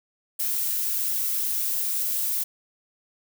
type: noise with high-pass filter sweep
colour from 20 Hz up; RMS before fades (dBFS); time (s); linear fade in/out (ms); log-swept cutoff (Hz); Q
violet; -26; 0.39-2.44; 10; 1400 to 540; 1.1
effects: none